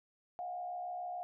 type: tone with frequency modulation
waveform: sine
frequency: 717 Hz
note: F5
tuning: 45 cents sharp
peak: -38 dBFS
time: 0.39-1.23 s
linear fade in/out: 0 ms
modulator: 66.8 Hz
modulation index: 0.52
effects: none